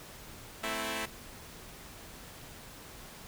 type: chord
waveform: 5% pulse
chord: A minor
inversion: none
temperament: equal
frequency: 220 / 261.6 / 329.6 Hz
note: A3 / C4 / E4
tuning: 0 / 0 / 0 cents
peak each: -26 / -28 / -26 dBFS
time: 0.63-1.06 s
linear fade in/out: 10 ms
effects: pink hiss -49 dBFS RMS until 3.27 s